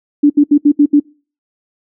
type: tone bursts at uneven times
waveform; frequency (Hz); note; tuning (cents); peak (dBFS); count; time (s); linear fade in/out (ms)
sine; 291.1; D4; -15; -4; 6; 0.23-0.3 / 0.37-0.44 / 0.51-0.58 / 0.65-0.72 / 0.79-0.86 / 0.93-1; 10
effects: noise-tail reverb RT60 0.4 s tail -26 dB re dry